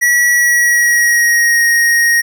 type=tone with pitch glide; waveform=square; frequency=1933 to 1872.6 Hz; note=B6 to A#6; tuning=-38 to +7 cents; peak=-9 dBFS; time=0.01-2.22 s; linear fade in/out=20 ms; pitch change=-55 cents; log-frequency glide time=0.34-1.61 s; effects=none